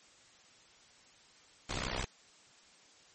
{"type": "noise with amplitude modulation", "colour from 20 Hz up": "pink", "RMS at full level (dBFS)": -32, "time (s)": [1.69, 2.05], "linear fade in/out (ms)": 10, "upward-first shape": "sine", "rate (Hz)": 63.1, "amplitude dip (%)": 100, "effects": ["white hiss -61 dBFS RMS until 3.14 s", "MP3 32 kbps"]}